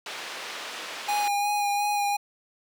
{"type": "band-pass noise", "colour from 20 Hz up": "white", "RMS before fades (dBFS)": -37, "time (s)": [0.06, 1.28], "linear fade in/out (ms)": 2, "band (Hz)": [410, 3500], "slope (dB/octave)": 12}
{"type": "tone with vibrato", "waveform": "square", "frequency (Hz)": 820, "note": "G#5", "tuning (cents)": -22, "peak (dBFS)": -24, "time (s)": [1.08, 2.17], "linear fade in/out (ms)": 10, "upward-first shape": "sine", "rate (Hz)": 2.8, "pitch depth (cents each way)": 19}
{"effects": []}